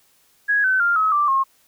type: tone with pitch steps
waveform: sine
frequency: 1661.2 / 1523.3 / 1396.9 / 1281 / 1174.6 / 1077.2 Hz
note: G#6 / F#6 / F6 / E6 / D6 / C#6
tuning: 0 / +50 / 0 / -50 / 0 / -50 cents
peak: -15 dBFS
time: 0.48-1.44 s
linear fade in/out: 20 ms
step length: 160 ms
effects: white hiss -59 dBFS RMS until 1.67 s